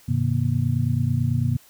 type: tone cluster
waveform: sine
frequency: 97.4 / 126.4 / 155.5 / 236.4 Hz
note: G2 / B2 / D#3 / A#3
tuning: -11 / +41 / -1 / +24 cents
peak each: -25 / -21 / -29 / -28 dBFS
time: 0.08-1.57 s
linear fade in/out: 10 ms
effects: white hiss -53 dBFS RMS until 1.69 s